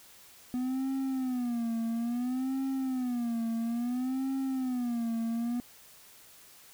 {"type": "tone with vibrato", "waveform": "triangle", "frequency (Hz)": 247.2, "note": "B3", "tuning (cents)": 2, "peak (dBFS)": -27, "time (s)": [0.54, 5.6], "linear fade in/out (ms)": 0, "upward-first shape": "sine", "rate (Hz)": 0.59, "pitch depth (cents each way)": 140, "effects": ["white hiss -55 dBFS RMS until 6.73 s"]}